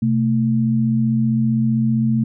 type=tone pair together; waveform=sine; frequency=127.66 / 223.1 Hz; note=C3 / A3; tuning=-42 / +24 cents; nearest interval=minor seventh; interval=966 cents; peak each=-19 / -16 dBFS; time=0.02-2.24 s; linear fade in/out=5 ms; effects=none